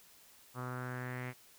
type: tone with low-pass filter sweep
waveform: sawtooth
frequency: 125.6 Hz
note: B2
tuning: 30 cents sharp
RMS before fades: -41 dBFS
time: 0.54-1.34 s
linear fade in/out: 50 ms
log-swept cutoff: 1200 to 2200 Hz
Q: 4.4
effects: white hiss -61 dBFS RMS until 1.58 s